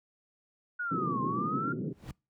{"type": "linear two-way sweep", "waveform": "sine", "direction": "down then up", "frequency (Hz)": [1472, 1048, 1407], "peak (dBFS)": -31, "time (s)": [0.79, 1.73], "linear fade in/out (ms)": 10, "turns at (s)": 1.22}
{"type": "band-pass noise", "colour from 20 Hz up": "pink", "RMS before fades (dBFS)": -34, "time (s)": [0.91, 1.93], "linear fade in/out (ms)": 5, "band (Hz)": [130, 420], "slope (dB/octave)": 48}
{"type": "noise with exponential growth", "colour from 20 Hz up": "brown", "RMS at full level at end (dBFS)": -34, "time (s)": [1.87, 2.11], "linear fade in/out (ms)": 2, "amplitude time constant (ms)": 51}
{"effects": ["noise-tail reverb RT60 0.3 s tail -26 dB re dry", "high-pass 60 Hz 12 dB/octave"]}